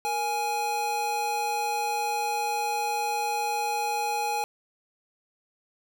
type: tone pair together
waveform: square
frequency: 466.9 / 832 Hz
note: A#4 / G#5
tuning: +3 / +3 cents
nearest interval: minor seventh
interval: 1000 cents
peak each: -36 / -27 dBFS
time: 0.05-4.44 s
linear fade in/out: 0 ms
effects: 10-bit